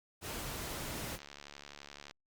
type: noise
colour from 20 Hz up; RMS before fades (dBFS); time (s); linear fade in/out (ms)
pink; -41; 0.21-1.19; 50
type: click train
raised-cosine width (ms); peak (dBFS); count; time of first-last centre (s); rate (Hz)
0.2; -30; 67; 1.19-2.111; 71.7
effects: Opus 48 kbps